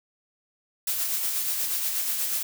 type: noise with tremolo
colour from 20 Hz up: blue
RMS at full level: -26 dBFS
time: 0.87-2.43 s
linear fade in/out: 5 ms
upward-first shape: sine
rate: 8.3 Hz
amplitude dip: 35%
effects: none